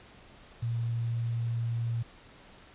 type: tone with quantisation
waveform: sine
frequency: 116.54 Hz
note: A#2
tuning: in tune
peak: -28 dBFS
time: 0.62-2.03 s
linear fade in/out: 10 ms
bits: 9
effects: pink hiss -54 dBFS RMS until 2.74 s + resampled to 8000 Hz